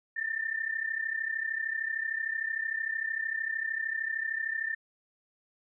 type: tone pair together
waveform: sine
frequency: 1780 / 1813.2 Hz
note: A6 / A#6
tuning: +20 / -48 cents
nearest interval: unison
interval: 32 cents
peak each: -32 / -34 dBFS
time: 0.16-4.75 s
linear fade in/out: 10 ms
effects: none